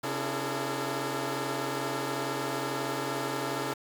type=tone cluster; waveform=15% pulse; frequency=134.5 / 291.3 / 337.8 / 414.9 / 453.3 Hz; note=C3 / D4 / E4 / G#4 / A#4; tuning=+48 / -14 / +42 / -2 / -48 cents; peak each=-31 dBFS; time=0.03-3.74 s; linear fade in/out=10 ms; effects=8-bit